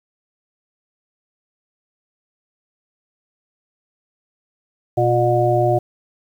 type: harmonic tone with a mistuned harmonic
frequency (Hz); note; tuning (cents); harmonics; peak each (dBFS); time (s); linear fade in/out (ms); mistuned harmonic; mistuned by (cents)
120.8; B2; -38; 1 / 3 / 5 / 6; -19 / -19 / -19 / -19; 4.97-5.79; 10; 3; -28
effects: 8-bit